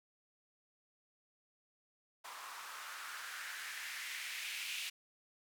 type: noise with band-pass filter sweep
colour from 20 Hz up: blue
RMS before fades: -45 dBFS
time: 2.24-4.9 s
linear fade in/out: 10 ms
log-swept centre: 1000 to 2700 Hz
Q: 2.8
effects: none